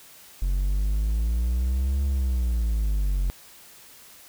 triangle exponential two-way sweep, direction up then down, 44.72 to 69.8 to 44.72 Hz, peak -19 dBFS, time 0.42-3.3 s, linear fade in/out 0 ms, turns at 2.04 s, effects white hiss -49 dBFS RMS until 4.28 s

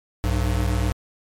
square tone pair together, 61.63 / 100 Hz, B1 / G2, -3 / +35 cents, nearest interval minor sixth, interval 838 cents, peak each -22 / -24 dBFS, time 0.24-0.92 s, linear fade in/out 0 ms, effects MP3 64 kbps

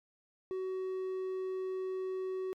triangle tone, 375.4 Hz, F#4, 25 cents sharp, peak -32 dBFS, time 0.51-2.53 s, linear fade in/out 0 ms, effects MP3 96 kbps

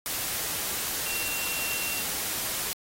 sine tone in noise, 2738 Hz, F7, 35 cents flat, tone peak -34 dBFS, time 1.06-2.02 s, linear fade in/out 0 ms, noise white, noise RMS -31 dBFS, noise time 0.06-2.73 s, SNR -6 dB, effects AAC 48 kbps

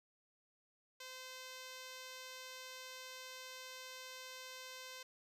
5% pulse tone, 515 Hz, C5, 28 cents flat, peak -37 dBFS, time 1-5.03 s, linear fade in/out 5 ms, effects resampled to 32000 Hz

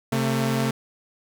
sawtooth tone pair together, 133.4 / 224.4 Hz, C3 / A3, +34 / +34 cents, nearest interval major sixth, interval 900 cents, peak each -20 dBFS, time 0.12-0.71 s, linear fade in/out 5 ms, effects none

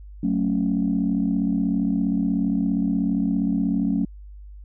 sine chord, F# minor, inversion none, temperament just, 185 / 222 / 277.5 Hz, F#3 / A3 / C#4, 0 / +16 / +2 cents, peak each -23 dBFS, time 0.23-4.05 s, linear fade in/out 5 ms, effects tanh soft clip ceiling -12 dBFS + added 50 Hz sine -38 dBFS peak until 4.64 s

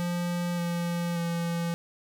square tone with pitch steps, 174.61 / 172.21 / 169.84 Hz, F3 / F3 / F3, 0 / -24 / -48 cents, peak -28 dBFS, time 0-1.74 s, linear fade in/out 0 ms, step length 580 ms, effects none

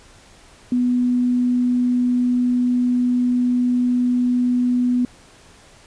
sine tone, 246.9 Hz, B3, in tune, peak -15 dBFS, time 0.72-5.05 s, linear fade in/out 2 ms, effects pink hiss -48 dBFS RMS until 5.86 s + resampled to 22050 Hz

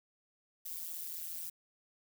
violet noise with amplitude modulation, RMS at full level -38 dBFS, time 0.65-1.5 s, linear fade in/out 10 ms, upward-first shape sine, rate 168 Hz, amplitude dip 100%, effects none

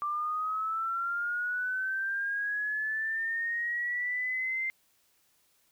sine linear sweep, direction up, 1174.7 to 2093 Hz, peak -29 dBFS, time 0.02-4.7 s, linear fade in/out 0 ms, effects white hiss -69 dBFS RMS until 5.71 s

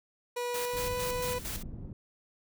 30% pulse tone with pitch glide, 486.5 to 495.6 Hz, B4 to B4, -26 to +6 cents, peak -29 dBFS, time 0.36-1.39 s, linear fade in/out 10 ms, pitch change +32 cents, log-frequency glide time 0.6-0.92 s
white noise with tremolo, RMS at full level -38 dBFS, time 0.54-1.63 s, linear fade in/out 5 ms, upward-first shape square, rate 4.4 Hz, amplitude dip 65%
pink low-pass noise, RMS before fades -41 dBFS, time 0.73-1.93 s, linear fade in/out 2 ms, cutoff 230 Hz, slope 12 dB/octave
effects none

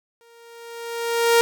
sawtooth tone with exponential growth, 466.2 Hz, A#4, in tune, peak -8 dBFS, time 0.21-1.41 s, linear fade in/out 0 ms, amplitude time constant 260 ms, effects none

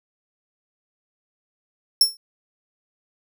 sawtooth tone with exponential decay, 5400 Hz, E8, 41 cents sharp, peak -6 dBFS, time 2.01-2.17 s, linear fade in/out 2 ms, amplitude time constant 33 ms, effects none

